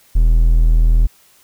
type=tone; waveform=triangle; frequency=40.57 Hz; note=E1; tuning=27 cents flat; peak=-6 dBFS; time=0.15-1.07 s; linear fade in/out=10 ms; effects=white hiss -51 dBFS RMS until 1.43 s